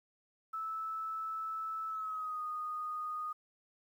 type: tone with pitch glide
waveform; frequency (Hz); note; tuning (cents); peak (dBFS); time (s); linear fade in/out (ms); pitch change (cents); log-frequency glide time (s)
sine; 1310 to 1236.5; E6 to D#6; -11 to -11; -36; 0.53-3.33; 10; -100; 1.89-2.42
effects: 11-bit